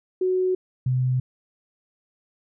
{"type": "tone pair in turn", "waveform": "sine", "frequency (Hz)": [370, 127.68], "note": ["F#4", "C3"], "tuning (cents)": [0, -42], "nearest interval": "octave + tritone", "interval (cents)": 1842, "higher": "first", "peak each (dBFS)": -19, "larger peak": "neither", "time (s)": [[0.21, 0.55], [0.86, 1.2]], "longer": "neither", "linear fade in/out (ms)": 5, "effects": []}